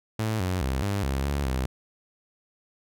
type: tone with pitch steps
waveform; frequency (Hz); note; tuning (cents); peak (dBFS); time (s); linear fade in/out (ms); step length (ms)
sawtooth; 109.8 / 91.7 / 66 / 100.4 / 67.6 / 70.9 / 64.8; A2 / F#2 / C2 / G2 / C#2 / C#2 / C2; -3 / -15 / +16 / +42 / -43 / +40 / -16; -21; 0.19-1.66; 5; 210
effects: none